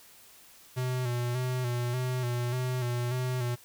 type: tone with vibrato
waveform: square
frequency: 124.2 Hz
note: B2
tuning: 10 cents sharp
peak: -29 dBFS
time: 0.76-3.56 s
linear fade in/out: 20 ms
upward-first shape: square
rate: 1.7 Hz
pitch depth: 40 cents each way
effects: white hiss -55 dBFS RMS until 3.64 s